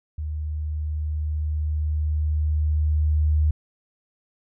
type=tone with level ramp; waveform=sine; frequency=76.3 Hz; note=D#2; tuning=33 cents flat; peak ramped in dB=-26 to -16 dBFS; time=0.18-3.51 s; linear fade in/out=5 ms; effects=none